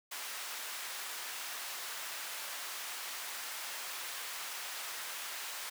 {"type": "high-pass noise", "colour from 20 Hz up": "pink", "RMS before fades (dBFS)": -42, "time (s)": [0.11, 5.7], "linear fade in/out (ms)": 10, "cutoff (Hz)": 1100, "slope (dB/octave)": 12, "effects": []}